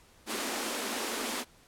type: high-pass noise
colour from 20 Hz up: pink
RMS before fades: -34 dBFS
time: 0.26-1.45 s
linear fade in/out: 50 ms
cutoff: 210 Hz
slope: 96 dB/octave
effects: pink hiss -60 dBFS RMS until 1.67 s + low-pass 12000 Hz 12 dB/octave